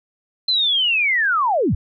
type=linear sweep; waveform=sine; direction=down; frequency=4135 to 53.3 Hz; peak=-15 dBFS; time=0.48-1.75 s; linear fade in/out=5 ms; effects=none